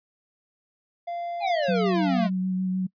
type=tone with pitch glide; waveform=triangle; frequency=691 to 687 Hz; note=F5 to F5; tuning=-19 to -29 cents; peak=-27 dBFS; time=1.07-2.27 s; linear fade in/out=10 ms; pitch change=-10 cents; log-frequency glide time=1.49-2.13 s
type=exponential sweep; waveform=square; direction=down; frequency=844 to 199.4 Hz; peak=-24 dBFS; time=1.4-2.3 s; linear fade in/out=50 ms
type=tone with vibrato; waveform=sine; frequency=186 Hz; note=F#3; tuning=9 cents sharp; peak=-23 dBFS; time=1.68-2.87 s; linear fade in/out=10 ms; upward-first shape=sine; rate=6.6 Hz; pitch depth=14 cents each way
effects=noise-tail reverb RT60 0.1 s tail -25 dB re dry + resampled to 11025 Hz